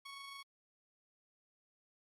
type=tone with amplitude modulation; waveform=15% pulse; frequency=1108.7 Hz; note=C#6; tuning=in tune; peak=-40 dBFS; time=0.05-0.43 s; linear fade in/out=10 ms; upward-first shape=sine; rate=26.6 Hz; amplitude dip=30%; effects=low-pass 11000 Hz 12 dB/octave + Opus 48 kbps